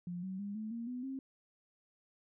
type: tone with pitch steps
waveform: sine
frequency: 176.1 / 188.74 / 202.3 / 216.8 / 232.4 / 249 / 266.9 Hz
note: F3 / F#3 / G#3 / A3 / A#3 / B3 / C4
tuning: +15 / +35 / -45 / -25 / -5 / +14 / +35 cents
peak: -38 dBFS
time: 0.07-1.19 s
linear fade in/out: 2 ms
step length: 160 ms
effects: none